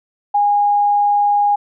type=tone; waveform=sine; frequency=820 Hz; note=G#5; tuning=22 cents flat; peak=-11 dBFS; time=0.34-1.56 s; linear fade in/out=10 ms; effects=none